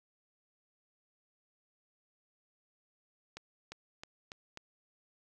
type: accelerating click train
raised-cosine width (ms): 0.2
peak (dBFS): -27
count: 5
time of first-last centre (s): 3.37-4.574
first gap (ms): 350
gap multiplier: 0.9
effects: none